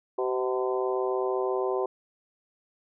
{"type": "harmonic tone with a mistuned harmonic", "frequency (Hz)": 127.7, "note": "C3", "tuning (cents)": -42, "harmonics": [3, 4, 5, 6, 7, 8], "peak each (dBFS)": [-27, -32, -35, -36, -38, -36], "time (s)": [0.18, 1.86], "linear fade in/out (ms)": 5, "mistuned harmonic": 6, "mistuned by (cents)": -33, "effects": []}